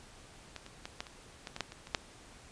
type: clicks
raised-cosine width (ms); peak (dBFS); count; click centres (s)
0.2; -24 / -30 / -23 / -19 / -30 / -23 / -23 / -15 / -28 / -29 / -11; 11; 0.563 / 0.664 / 0.855 / 1.005 / 1.068 / 1.472 / 1.564 / 1.607 / 1.721 / 1.871 / 1.948
effects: pink hiss -55 dBFS RMS until 2.51 s + resampled to 22050 Hz